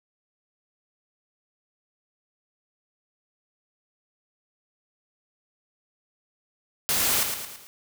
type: noise with echo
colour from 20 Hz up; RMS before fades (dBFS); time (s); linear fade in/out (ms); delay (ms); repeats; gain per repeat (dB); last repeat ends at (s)
white; -24; 6.89-7.23; 0; 110; 4; -6; 7.67
effects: none